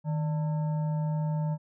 sine tone with frequency modulation, 155.56 Hz, D#3, in tune, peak -26 dBFS, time 0.04-1.58 s, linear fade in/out 50 ms, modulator 744 Hz, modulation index 0.35, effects none

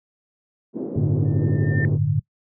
white band-pass noise, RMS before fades -28 dBFS, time 0.73-1.99 s, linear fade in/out 50 ms, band 210 to 360 Hz, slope 24 dB/octave
sine chord, G suspended second, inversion none, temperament just, 98 / 110.25 / 147 Hz, G2 / A2 / D3, 0 / +4 / +2 cents, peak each -25 / -23 / -20 dBFS, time 0.96-2.2 s, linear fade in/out 10 ms
sine tone with exponential growth, 1798 Hz, A6, 37 cents sharp, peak -23 dBFS, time 1.25-1.85 s, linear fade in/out 1 ms, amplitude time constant 130 ms
effects noise-tail reverb RT60 0.1 s tail -23 dB re dry

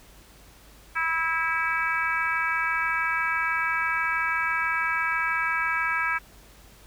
harmonic tone, 326.1 Hz, E4, 19 cents flat, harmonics 3 / 4 / 5 / 6 / 7 / 8, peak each -32 / -29 / -27 / -37 / -29 / -38 dBFS, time 0.95-6.19 s, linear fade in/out 20 ms, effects added 50 Hz sine -53 dBFS peak until 6.86 s + pink hiss -53 dBFS RMS until 6.86 s

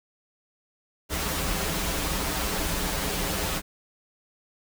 pink noise with comb filter, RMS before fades -28 dBFS, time 1.09-3.62 s, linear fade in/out 50 ms, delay 8.4 ms, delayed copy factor -0.95, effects none

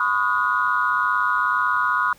sine tone cluster, 1006 / 1108 / 1244 / 1443 Hz, B5 / C#6 / D#6 / F#6, +32 / -1 / -1 / -44 cents, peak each -24 / -25 / -23 / -21 dBFS, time 0-2.13 s, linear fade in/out 2 ms, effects tanh soft clip ceiling -8 dBFS + pink hiss -52 dBFS RMS until 2.18 s

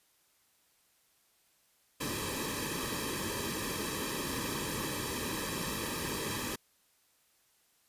pink noise with comb filter, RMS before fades -36 dBFS, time 2-6.56 s, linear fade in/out 10 ms, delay 1.4 ms, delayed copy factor -1, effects white hiss -70 dBFS RMS until 7.88 s + resampled to 32000 Hz

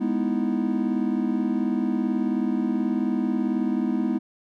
triangle chord, E major seventh, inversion first, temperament equal, 207.7 / 246.9 / 311.1 / 329.6 Hz, G#3 / B3 / D#4 / E4, 0 / 0 / 0 / 0 cents, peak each -25 / -23 / -27 / -28 dBFS, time 0-4.19 s, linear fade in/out 20 ms, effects none

